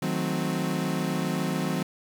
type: chord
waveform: 35% pulse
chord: D# diminished seventh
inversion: none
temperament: equal with one note detuned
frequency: 157.74 / 185 / 220 / 261.6 Hz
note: D#3 / F#3 / A3 / C4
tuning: +24 / 0 / 0 / 0 cents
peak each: -29 / -28 / -34 / -30 dBFS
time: 0.02-1.83 s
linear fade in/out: 5 ms
effects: 10-bit